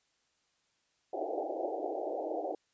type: band-pass noise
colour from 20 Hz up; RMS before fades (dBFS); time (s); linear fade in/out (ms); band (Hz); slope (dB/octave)
white; -36; 1.13-2.55; 5; 300 to 790; 96
effects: white hiss -75 dBFS RMS until 2.73 s + resampled to 16000 Hz